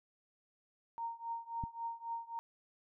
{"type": "tone with tremolo", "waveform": "sine", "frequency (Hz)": 925, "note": "A#5", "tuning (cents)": -14, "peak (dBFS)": -35, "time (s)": [0.98, 2.39], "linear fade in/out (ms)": 0, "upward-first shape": "triangle", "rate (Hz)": 3.7, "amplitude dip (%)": 95}
{"type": "click", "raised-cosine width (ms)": 5, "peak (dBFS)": -28, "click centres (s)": 1.638}
{"effects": []}